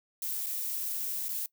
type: noise with dropouts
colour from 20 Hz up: violet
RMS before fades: -34 dBFS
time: 0.22-1.46 s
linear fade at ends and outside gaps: 2 ms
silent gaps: 0.462-0.466 / 1.285-1.29 s
effects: noise-tail reverb RT60 0.1 s tail -21 dB re dry